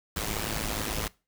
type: noise with amplitude modulation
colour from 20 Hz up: pink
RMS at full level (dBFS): -28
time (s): 0.16-1.08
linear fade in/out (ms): 5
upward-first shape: sine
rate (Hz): 107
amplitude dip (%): 80
effects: noise-tail reverb RT60 0.3 s tail -22 dB re dry